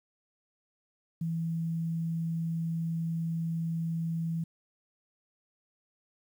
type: tone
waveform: sine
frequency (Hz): 164.81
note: E3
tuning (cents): 0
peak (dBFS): -29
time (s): 1.21-4.44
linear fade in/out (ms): 5
effects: 10-bit